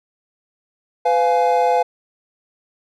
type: chord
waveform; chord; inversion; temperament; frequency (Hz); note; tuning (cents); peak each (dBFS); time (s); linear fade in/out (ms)
triangle; F diminished; second; just; 502.9 / 698.5 / 838.1; Cb5 / F5 / Ab5; +31 / 0 / +16; -16; 1.05-1.83; 10
effects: none